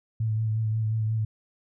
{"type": "tone with vibrato", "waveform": "sine", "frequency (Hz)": 110, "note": "A2", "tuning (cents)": 0, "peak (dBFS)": -23, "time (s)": [0.2, 1.25], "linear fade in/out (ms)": 5, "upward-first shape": "sine", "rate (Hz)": 5.6, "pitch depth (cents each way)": 27, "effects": []}